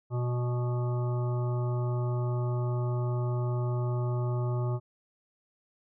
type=harmonic tone; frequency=122.5 Hz; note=B2; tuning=14 cents flat; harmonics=1 / 3 / 5 / 7 / 9 / 10; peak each=-27 / -37 / -41 / -44 / -46 / -47 dBFS; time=0.1-4.8 s; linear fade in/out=50 ms; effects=none